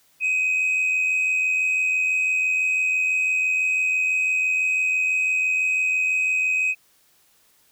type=tone pair together; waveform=sine; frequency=2521 / 2607 Hz; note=D#7 / E7; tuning=+22 / -20 cents; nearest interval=minor second; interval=58 cents; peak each=-17 / -27 dBFS; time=0.2-6.75 s; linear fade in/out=50 ms; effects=tanh soft clip ceiling -17 dBFS + white hiss -60 dBFS RMS until 7.71 s